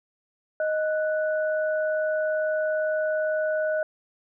sine tone pair together, 622.3 / 1480 Hz, D#5 / F#6, 0 / 0 cents, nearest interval octave + minor third, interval 1500 cents, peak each -23 / -31 dBFS, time 0.6-3.83 s, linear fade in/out 2 ms, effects none

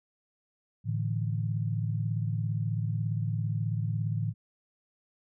sine chord, A suspended fourth, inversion none, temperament equal, 110 / 146.83 / 164.81 Hz, A2 / D3 / E3, 0 / 0 / 0 cents, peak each -29 / -34 / -35 dBFS, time 0.84-4.34 s, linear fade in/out 50 ms, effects none

